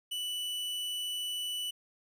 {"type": "tone", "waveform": "45% pulse", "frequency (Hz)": 2969, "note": "F#7", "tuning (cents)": 5, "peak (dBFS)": -33, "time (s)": [0.11, 1.71], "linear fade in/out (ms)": 10, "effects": ["resampled to 32000 Hz", "12-bit"]}